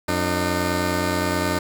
10% pulse tone pair together, 89.5 / 302.7 Hz, F2 / D#4, +43 / -48 cents, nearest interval octave + major sixth, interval 2109 cents, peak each -15 dBFS, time 0.08-1.59 s, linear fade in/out 5 ms, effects none

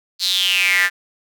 square tone with high-pass filter sweep, 93.3 Hz, F#2, 15 cents sharp, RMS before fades -17 dBFS, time 0.19-0.9 s, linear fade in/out 50 ms, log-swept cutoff 4400 to 1700 Hz, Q 7.4, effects none

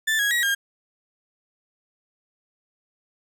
35% pulse tone with pitch steps, 1764 / 1655 / 1909 / 1614 Hz, A6 / G#6 / A#6 / G#6, +4 / -6 / +41 / -50 cents, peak -18 dBFS, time 0.07-0.55 s, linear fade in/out 10 ms, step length 120 ms, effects none

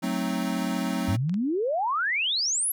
square chord, F# diminished seventh, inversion none, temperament equal, 185 / 220 / 261.6 / 311.1 Hz, F#3 / A3 / C4 / Eb4, 0 / 0 / 0 / 0 cents, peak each -31 / -32 / -31 / -35 dBFS, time 0.02-1.17 s, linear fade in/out 20 ms
sine exponential sweep, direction up, 88.7 to 11840 Hz, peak -23 dBFS, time 1.08-2.72 s, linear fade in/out 5 ms
clicks, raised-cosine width 0.2 ms, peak -27 dBFS, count 2, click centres 1.295 / 1.342 s
effects none

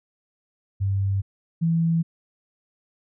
sine tone pair in turn, 98 / 165.53 Hz, G2 / E3, 0 / +8 cents, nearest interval major sixth, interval 908 cents, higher second, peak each -20 / -18 dBFS, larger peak second, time 0.8-1.22 / 1.61-2.03 s, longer neither, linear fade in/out 20 ms, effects none

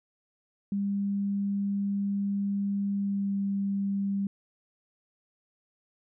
sine tone with pitch glide, 200 to 198.16 Hz, G3 to G3, +35 to +19 cents, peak -26 dBFS, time 0.72-4.27 s, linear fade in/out 2 ms, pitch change -16 cents, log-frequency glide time 2.93-3.35 s, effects none

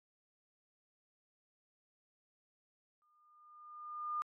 sine tone with exponential growth, 1211 Hz, D#6, 47 cents flat, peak -33 dBFS, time 3.02-4.22 s, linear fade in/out 0 ms, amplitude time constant 260 ms, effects AAC 32 kbps

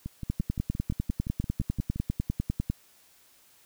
two click trains, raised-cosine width 5 ms, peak -15 / -22 dBFS, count 25 / 12, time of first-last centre 0.3-2.7 / 0.06-1.96 s, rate 10 / 5.79 Hz, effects white hiss -60 dBFS RMS until 3.65 s

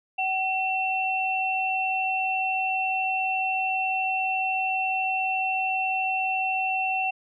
sine tone pair together, 758.5 / 2703 Hz, F#5 / E7, +43 / +43 cents, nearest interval octave + minor seventh, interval 2200 cents, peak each -26 dBFS, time 0.18-7.11 s, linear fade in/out 10 ms, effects none

